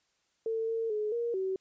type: tone with pitch steps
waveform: sine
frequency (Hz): 449 / 453.4 / 424 / 470.5 / 379.7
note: A4 / A#4 / G#4 / A#4 / F#4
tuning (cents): +35 / -48 / +36 / +16 / +45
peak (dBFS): -29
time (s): 0.46-1.56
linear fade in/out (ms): 2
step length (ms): 220
effects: white hiss -74 dBFS RMS until 1.6 s + resampled to 16000 Hz